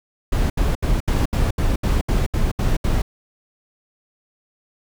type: noise bursts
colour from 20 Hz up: brown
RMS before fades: -18 dBFS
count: 11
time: 0.32-3.02 s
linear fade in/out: 5 ms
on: 180 ms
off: 72 ms
effects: none